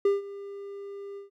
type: tone with ADSR envelope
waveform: triangle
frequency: 399.8 Hz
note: G4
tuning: 34 cents sharp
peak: -16 dBFS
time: 0.05-1.3 s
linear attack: 4 ms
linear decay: 160 ms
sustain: -19 dB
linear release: 130 ms
effects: none